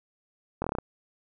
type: slowing click train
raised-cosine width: 1 ms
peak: -15 dBFS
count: 7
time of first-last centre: 0.62-0.786 s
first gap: 22 ms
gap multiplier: 1.09
effects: none